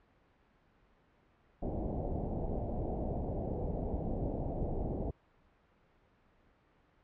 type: low-pass noise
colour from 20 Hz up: pink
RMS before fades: -36 dBFS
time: 1.62-5.11 s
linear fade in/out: 5 ms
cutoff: 760 Hz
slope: 48 dB/octave
effects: pink hiss -68 dBFS RMS until 7.03 s + low-pass 2000 Hz 12 dB/octave